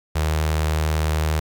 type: tone with notch filter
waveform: sawtooth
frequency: 77.78 Hz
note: D#2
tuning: in tune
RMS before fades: -21 dBFS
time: 0.15-1.4 s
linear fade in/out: 10 ms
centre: 250 Hz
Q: 1.2
effects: 8-bit